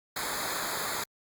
pink noise with comb filter, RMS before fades -33 dBFS, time 0.16-1.04 s, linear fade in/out 5 ms, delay 0.35 ms, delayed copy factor -1, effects Opus 48 kbps

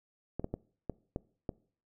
clicks, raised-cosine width 2 ms, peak -21 dBFS, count 6, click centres 0.396 / 0.444 / 0.54 / 0.897 / 1.161 / 1.492 s, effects noise-tail reverb RT60 0.5 s tail -23 dB re dry

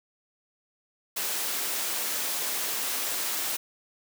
white high-pass noise, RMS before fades -30 dBFS, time 1.16-3.57 s, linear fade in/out 10 ms, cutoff 270 Hz, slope 12 dB/octave, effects none

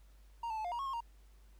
triangle tone with pitch steps, 932 / 881 / 867 / 706 / 949 / 1095 / 1073 / 933 Hz, A#5 / A5 / A5 / F5 / A#5 / C#6 / C6 / A#5, -1 / +2 / -26 / +19 / +31 / -22 / +43 / +1 cents, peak -34 dBFS, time 0.43-1.006 s, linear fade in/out 5 ms, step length 72 ms, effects added 50 Hz sine -57 dBFS peak until 1.59 s + pink hiss -71 dBFS RMS until 1.59 s

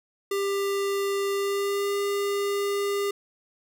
square tone with pitch glide, 397.1 to 402.6 Hz, G4 to G4, +22 to +46 cents, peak -25 dBFS, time 0.31-3.11 s, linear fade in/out 5 ms, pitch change +24 cents, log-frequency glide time 1.31-1.96 s, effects none

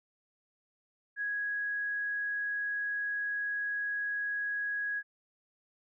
sine tone, 1661.2 Hz, G#6, in tune, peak -31 dBFS, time 1.16-5.03 s, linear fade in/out 50 ms, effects none

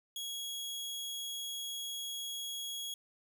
sawtooth tone, 3322 Hz, G#7, in tune, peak -35 dBFS, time 0.16-2.94 s, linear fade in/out 2 ms, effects none

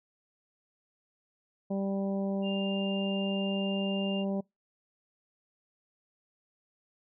harmonic tone, 196 Hz, G3, in tune, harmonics 1 / 2 / 3 / 4 / 5, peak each -30 / -38 / -36 / -45 / -52 dBFS, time 1.7-4.41 s, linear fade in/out 10 ms
sine tone, 2800 Hz, F7, 4 cents sharp, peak -37 dBFS, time 2.42-4.25 s, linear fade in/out 50 ms
effects noise-tail reverb RT60 0.2 s tail -26 dB re dry

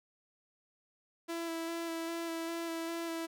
sawtooth tone with vibrato, 332.2 Hz, E4, 13 cents sharp, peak -32 dBFS, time 1.28-3.27 s, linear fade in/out 20 ms, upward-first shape square, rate 2.5 Hz, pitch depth 14 cents each way, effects none

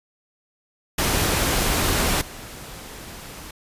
pink noise with level steps, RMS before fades -21 / -38 dBFS, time 0.98-3.51 s, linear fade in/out 5 ms, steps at 2.21 s, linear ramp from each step 5 ms, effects resampled to 32000 Hz

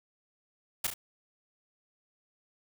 white noise with echo, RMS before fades -29 dBFS, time 0.84-0.87 s, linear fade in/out 5 ms, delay 35 ms, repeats 2, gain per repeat -6 dB, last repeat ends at 0.94 s, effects none

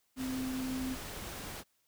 sine tone in noise, 259.3 Hz, C4, 15 cents flat, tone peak -34 dBFS, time 0.16-0.97 s, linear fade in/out 50 ms, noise pink, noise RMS -43 dBFS, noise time 0.16-1.64 s, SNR +6 dB, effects white hiss -75 dBFS RMS until 1.87 s

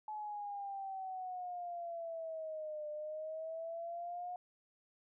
sine exponential two-way sweep, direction down then up, 859 to 599 to 722 Hz, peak -40 dBFS, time 0.08-4.36 s, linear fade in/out 2 ms, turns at 2.89 s, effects none

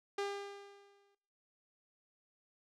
sawtooth tone with exponential decay, 401.2 Hz, G4, 40 cents sharp, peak -30 dBFS, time 0.18-1.15 s, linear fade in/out 5 ms, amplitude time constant 210 ms, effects noise-tail reverb RT60 0.6 s tail -19 dB re dry + low-pass 6000 Hz 12 dB/octave

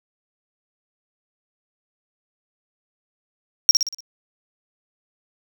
triangle tone with echo, 5590 Hz, F8, 1 cent sharp, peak -5 dBFS, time 3.69-3.71 s, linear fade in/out 0 ms, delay 59 ms, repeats 5, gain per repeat -6 dB, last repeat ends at 4.005 s, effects none

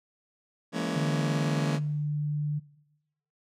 sawtooth chord, A# half-diminished seventh, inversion second, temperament just, 167.82 / 209.8 / 233.1 / 279.7 Hz, E3 / G#3 / A#3 / C#4, +31 / +18 / 0 / +16 cents, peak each -30 dBFS, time 0.72-1.8 s, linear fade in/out 50 ms
sine tone with pitch glide, 150 to 148.36 Hz, D3 to D3, +37 to +18 cents, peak -27 dBFS, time 0.95-2.6 s, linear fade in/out 20 ms, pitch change -19 cents, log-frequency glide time 1.12-2.02 s
effects noise-tail reverb RT60 0.9 s tail -20 dB re dry + low-pass 8000 Hz 12 dB/octave

